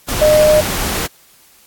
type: tone in noise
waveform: sine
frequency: 610 Hz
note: D#5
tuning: 34 cents flat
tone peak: -7 dBFS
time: 0.21-0.61 s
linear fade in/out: 10 ms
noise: pink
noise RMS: -19 dBFS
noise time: 0.08-1.07 s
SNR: +9 dB
effects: white hiss -48 dBFS RMS until 1.66 s + AAC 64 kbps